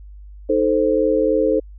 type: chord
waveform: sine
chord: A diminished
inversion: second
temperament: equal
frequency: 311.1 / 440 / 523.3 Hz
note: Eb4 / A4 / C5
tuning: 0 / 0 / 0 cents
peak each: -20 / -18 / -18 dBFS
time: 0.49-1.6 s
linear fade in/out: 10 ms
effects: added 50 Hz sine -36 dBFS peak until 1.78 s